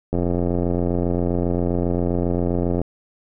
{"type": "click train", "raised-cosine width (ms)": 2, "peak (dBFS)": -9, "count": 236, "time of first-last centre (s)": [0.13, 2.816], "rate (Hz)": 87.5, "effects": []}